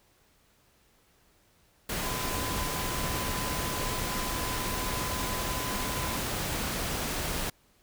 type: tone in noise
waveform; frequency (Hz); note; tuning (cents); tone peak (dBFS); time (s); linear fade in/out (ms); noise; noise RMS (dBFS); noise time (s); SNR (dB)
sine; 1012; B5; +42; -38; 2.03-6.17; 5; pink; -32; 1.89-7.5; -9
effects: pink hiss -65 dBFS RMS until 7.82 s